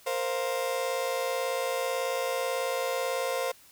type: chord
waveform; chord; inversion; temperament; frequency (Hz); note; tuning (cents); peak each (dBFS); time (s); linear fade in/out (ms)
35% pulse; Bb suspended second; none; just; 466.2 / 524.4 / 699.2; Bb4 / C5 / F5; 0 / +4 / +2; -33 / -28 / -34; 0.06-3.52; 10
effects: white hiss -56 dBFS RMS until 3.71 s